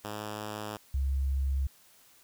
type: tone pair in turn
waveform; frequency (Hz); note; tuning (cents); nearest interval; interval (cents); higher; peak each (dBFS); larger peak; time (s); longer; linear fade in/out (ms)
5% pulse / sine; 105.8 / 67.81; G#2 / C#2; +33 / -38; minor sixth; 771; first; -25 / -26; first; 0.04-0.77 / 0.94-1.67; neither; 5
effects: white hiss -60 dBFS RMS until 2.23 s